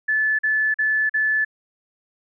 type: tone bursts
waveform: sine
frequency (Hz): 1736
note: A6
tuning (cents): -24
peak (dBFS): -17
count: 4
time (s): 0.08-1.449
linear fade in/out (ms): 10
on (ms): 310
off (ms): 43
effects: none